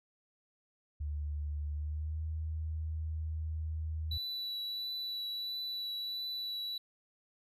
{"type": "tone with pitch glide", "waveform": "sine", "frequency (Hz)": [74, 78.85], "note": ["D2", "D#2"], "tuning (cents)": [14, 24], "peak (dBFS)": -34, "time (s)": [1, 4.18], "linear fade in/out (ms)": 10, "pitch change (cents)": 110, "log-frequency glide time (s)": [1.72, 2.23]}
{"type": "tone with vibrato", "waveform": "triangle", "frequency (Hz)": 3951, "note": "B7", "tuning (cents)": 0, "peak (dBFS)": -35, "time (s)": [4.11, 6.78], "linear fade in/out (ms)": 5, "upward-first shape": "triangle", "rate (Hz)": 1.5, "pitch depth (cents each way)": 14}
{"effects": []}